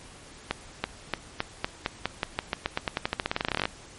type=accelerating click train; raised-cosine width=0.3 ms; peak=-9 dBFS; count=30; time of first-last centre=0.51-3.655 s; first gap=330 ms; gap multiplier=0.9; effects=pink hiss -48 dBFS RMS until 3.98 s + MP3 48 kbps